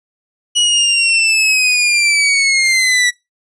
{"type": "linear sweep", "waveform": "sawtooth", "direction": "down", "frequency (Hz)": [2931, 1942], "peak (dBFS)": -7, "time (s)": [0.55, 3.11], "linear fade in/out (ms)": 20, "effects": ["noise-tail reverb RT60 0.2 s tail -21 dB re dry", "resampled to 22050 Hz"]}